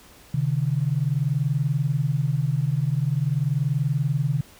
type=tone pair together; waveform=sine; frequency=131.5 / 151.93 Hz; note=C3 / D#3; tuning=+9 / -41 cents; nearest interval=minor third; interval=250 cents; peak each=-23 dBFS; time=0.34-4.41 s; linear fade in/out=5 ms; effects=pink hiss -50 dBFS RMS until 4.59 s